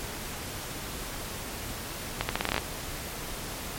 accelerating click train, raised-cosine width 0.3 ms, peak -9 dBFS, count 10, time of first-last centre 2.21-2.58 s, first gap 80 ms, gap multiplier 0.82, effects pink hiss -37 dBFS RMS until 3.78 s + MP3 64 kbps

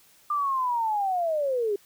sine linear sweep, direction down, 1200 to 390.9 Hz, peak -23 dBFS, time 0.3-1.76 s, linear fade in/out 5 ms, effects white hiss -58 dBFS RMS until 1.85 s

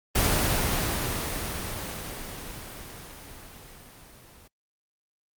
pink noise with level ramp, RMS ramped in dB -22 to -52 dBFS, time 0.15-4.48 s, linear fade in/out 10 ms, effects noise-tail reverb RT60 0.1 s tail -25 dB re dry + Opus 24 kbps

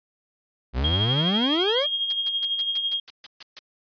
40% pulse exponential sweep, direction up, 58.27 to 614 Hz, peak -21 dBFS, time 0.73-1.87 s, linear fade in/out 50 ms
sine tone with tremolo, 3247 Hz, G#7, 40 cents flat, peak -21 dBFS, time 0.84-3 s, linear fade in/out 5 ms, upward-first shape sine, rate 12 Hz, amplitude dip 50%
blue noise bursts, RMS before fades -31 dBFS, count 10, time 2.1-3.59 s, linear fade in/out 0 ms, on 23 ms, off 140 ms
effects resampled to 11025 Hz

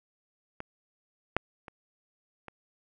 clicks, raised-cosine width 0.5 ms, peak -22 / -9 / -28 / -27 dBFS, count 4, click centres 0.604 / 1.366 / 1.682 / 2.483 s, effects none

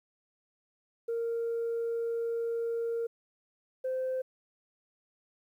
sine tone pair in turn, 463.4 / 517.8 Hz, A#4 / C5, -10 / -18 cents, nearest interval major second, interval 192 cents, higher second, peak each -28 dBFS, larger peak neither, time 1.08-3.07 / 3.84-4.22 s, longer first, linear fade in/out 10 ms, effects tanh soft clip ceiling -27 dBFS + 11-bit

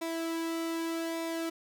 sawtooth tone with flanger, 329.6 Hz, E4, in tune, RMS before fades -34 dBFS, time 0.01-1.5 s, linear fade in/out 10 ms, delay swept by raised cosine 0.66 to 1.86 ms, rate 0.83 Hz, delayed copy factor -0.5, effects none

